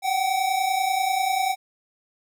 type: tone pair together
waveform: square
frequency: 740 / 770.3 Hz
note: F#5 / G5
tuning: 0 / -30 cents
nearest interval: minor second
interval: 70 cents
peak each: -27 / -23 dBFS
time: 0.02-1.56 s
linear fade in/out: 50 ms
effects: none